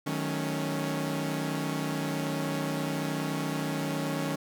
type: chord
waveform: sawtooth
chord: D# half-diminished seventh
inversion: none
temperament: equal with one note detuned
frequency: 155.56 / 185 / 216.7 / 277.2 Hz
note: D#3 / F#3 / A3 / C#4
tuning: 0 / 0 / -26 / 0 cents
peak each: -29 / -34 / -35 / -29 dBFS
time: 0.06-4.36 s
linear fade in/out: 10 ms
effects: none

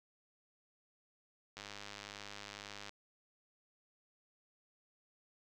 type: click train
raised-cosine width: 0.2 ms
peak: -29 dBFS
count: 136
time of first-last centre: 1.57-2.894 s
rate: 102 Hz
effects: none

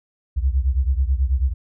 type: beating tone pair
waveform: sine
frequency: 63 / 72.2 Hz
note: B1 / D2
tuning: +35 / -29 cents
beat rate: 9.2 Hz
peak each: -18 / -21 dBFS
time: 0.36-1.54 s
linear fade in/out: 20 ms
effects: none

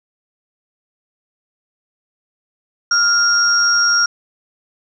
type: tone pair together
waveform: sine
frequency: 1401 / 5596 Hz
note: F6 / F8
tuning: +5 / +3 cents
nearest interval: 2 octaves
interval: 2398 cents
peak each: -14 dBFS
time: 2.91-4.06 s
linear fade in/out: 5 ms
effects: none

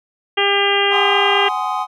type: harmonic tone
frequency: 400.6 Hz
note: G4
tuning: 38 cents sharp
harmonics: 1 / 2 / 3 / 4 / 5 / 6 / 7 / 8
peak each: -19 / -21 / -24 / -24 / -21 / -26 / -20 / -22 dBFS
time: 0.37-1.49 s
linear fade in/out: 10 ms
type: chord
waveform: triangle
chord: Ab dominant seventh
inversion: third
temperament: just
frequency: 747.5 / 830.6 / 1038.3 / 1245.9 Hz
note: Gb5 / Ab5 / C6 / Eb6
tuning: +17 / 0 / -14 / +2 cents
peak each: -22 dBFS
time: 0.9-1.87 s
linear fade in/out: 50 ms
effects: none

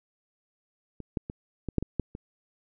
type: clicks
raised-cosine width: 3 ms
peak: -26 / -15 / -22 / -19 / -10 / -18 / -13 / -25 dBFS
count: 8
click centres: 1.003 / 1.172 / 1.299 / 1.687 / 1.783 / 1.826 / 1.997 / 2.151 s
effects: none

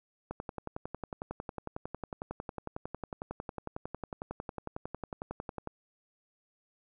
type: click train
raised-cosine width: 1 ms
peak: -23 dBFS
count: 60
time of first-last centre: 0.31-5.674 s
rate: 11 Hz
effects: none

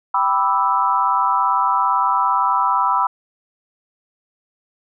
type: chord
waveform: sine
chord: E minor seventh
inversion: first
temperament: equal with one note detuned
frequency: 784 / 987.8 / 1180.8 / 1318.5 Hz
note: G5 / B5 / D6 / E6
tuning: 0 / 0 / +9 / 0 cents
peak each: -23 / -17 / -23 / -20 dBFS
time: 0.14-3.07 s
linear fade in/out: 5 ms
effects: none

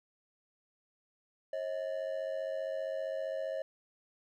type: ring-modulated tone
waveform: triangle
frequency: 588 Hz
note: D5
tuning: 2 cents sharp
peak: -29 dBFS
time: 1.53-3.62 s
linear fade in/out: 0 ms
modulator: 47.6 Hz
effects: none

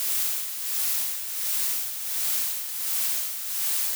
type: noise with tremolo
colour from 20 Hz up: blue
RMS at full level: -25 dBFS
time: 0-3.95 s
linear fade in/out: 0 ms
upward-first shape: sine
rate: 1.4 Hz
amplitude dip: 60%
effects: none

